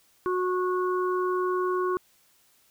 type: harmonic tone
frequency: 365.8 Hz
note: F#4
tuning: 20 cents flat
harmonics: 1 / 3 / 4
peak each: -25 / -29 / -38 dBFS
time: 0.26-1.97 s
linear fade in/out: 0 ms
effects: white hiss -63 dBFS RMS until 2.7 s